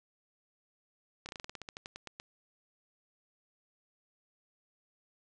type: slowing click train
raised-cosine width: 0.2 ms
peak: -25 dBFS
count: 15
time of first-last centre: 1.26-2.199 s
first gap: 29 ms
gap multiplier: 1.12
effects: resampled to 22050 Hz